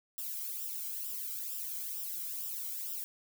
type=noise with flanger; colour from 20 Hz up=violet; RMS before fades=-39 dBFS; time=0.18-3.04 s; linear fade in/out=0 ms; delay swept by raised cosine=0.46 to 1.13 ms; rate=2.2 Hz; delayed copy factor=-0.75; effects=none